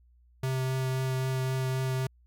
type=tone with vibrato; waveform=square; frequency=130.81 Hz; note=C3; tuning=in tune; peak=-28 dBFS; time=0.43-2.07 s; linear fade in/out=5 ms; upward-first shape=triangle; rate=3.8 Hz; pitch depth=11 cents each way; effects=added 60 Hz sine -58 dBFS peak until 2.26 s